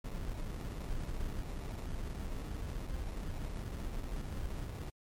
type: noise with sample-and-hold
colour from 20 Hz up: brown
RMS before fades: -39 dBFS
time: 0.04-4.9 s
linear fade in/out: 5 ms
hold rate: 1575 Hz
effects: MP3 64 kbps